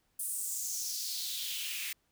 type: noise with high-pass filter sweep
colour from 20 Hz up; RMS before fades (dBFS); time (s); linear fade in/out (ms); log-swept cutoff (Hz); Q
white; -37; 0.19-1.93; 5; 10000 to 2200; 3.4
effects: pink hiss -75 dBFS RMS until 2.11 s